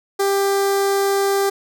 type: tone with notch filter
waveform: sawtooth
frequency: 395.5 Hz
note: G4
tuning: 15 cents sharp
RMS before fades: -18 dBFS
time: 0.19-1.5 s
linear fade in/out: 10 ms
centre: 2700 Hz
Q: 1.3
effects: none